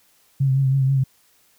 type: tone with vibrato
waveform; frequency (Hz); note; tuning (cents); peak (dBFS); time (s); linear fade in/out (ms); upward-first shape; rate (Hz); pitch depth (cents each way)
sine; 134.6; C3; +49; -15; 0.4-1.04; 10; triangle; 6.2; 48
effects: white hiss -59 dBFS RMS until 1.58 s